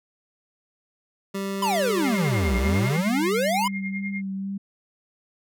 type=tone; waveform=25% pulse; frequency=196 Hz; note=G3; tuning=in tune; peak=-23 dBFS; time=1.34-2.97 s; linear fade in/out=10 ms
type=exponential two-way sweep; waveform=square; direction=down then up; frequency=1040 to 58.27 to 1040 Hz; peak=-22 dBFS; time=1.62-3.68 s; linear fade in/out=5 ms; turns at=2.57 s
type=tone with tremolo; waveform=sine; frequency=2123 Hz; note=C7; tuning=25 cents sharp; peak=-28 dBFS; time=2.04-4.22 s; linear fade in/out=10 ms; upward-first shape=triangle; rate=10 Hz; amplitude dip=95%
type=tone with vibrato; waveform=sine; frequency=195.3 Hz; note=G3; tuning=6 cents flat; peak=-27 dBFS; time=2.54-4.58 s; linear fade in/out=10 ms; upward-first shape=sine; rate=2.1 Hz; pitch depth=20 cents each way
effects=none